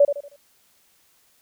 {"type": "tone with echo", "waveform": "sine", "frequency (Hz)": 572, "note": "D5", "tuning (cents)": -46, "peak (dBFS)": -10, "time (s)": [0, 0.05], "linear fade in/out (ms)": 5, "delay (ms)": 78, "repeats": 4, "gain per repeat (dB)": -9, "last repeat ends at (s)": 0.362, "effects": ["white hiss -61 dBFS RMS until 1.41 s"]}